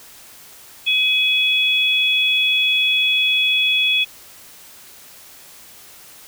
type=tone pair together; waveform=sine; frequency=2534 / 3380 Hz; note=D#7 / G#7; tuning=+31 / +30 cents; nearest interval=perfect fourth; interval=499 cents; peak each=-17 dBFS; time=0.86-4.05 s; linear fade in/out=20 ms; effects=white hiss -43 dBFS RMS until 6.27 s